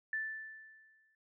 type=tone with exponential decay; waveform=sine; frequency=1760 Hz; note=A6; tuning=in tune; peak=-32 dBFS; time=0.13-1.15 s; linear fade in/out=2 ms; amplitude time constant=220 ms; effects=none